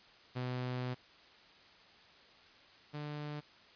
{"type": "tone pair in turn", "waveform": "sawtooth", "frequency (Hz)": [125.7, 148.45], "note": ["B2", "D3"], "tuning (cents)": [31, 19], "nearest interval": "minor third", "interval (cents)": 288, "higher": "second", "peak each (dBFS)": [-32, -36], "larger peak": "first", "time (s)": [[0.35, 0.95], [2.93, 3.41]], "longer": "first", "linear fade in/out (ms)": 20, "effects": ["white hiss -60 dBFS RMS until 3.75 s", "resampled to 11025 Hz"]}